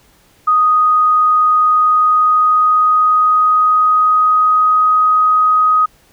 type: tone with pitch glide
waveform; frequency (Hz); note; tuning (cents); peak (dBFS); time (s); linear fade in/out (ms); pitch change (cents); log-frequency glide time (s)
sine; 1244.5 to 1254.6; D#6 to D#6; 0 to +14; -8; 0.47-5.86; 10; +14; 1.66-4.89
effects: pink hiss -51 dBFS RMS until 6.12 s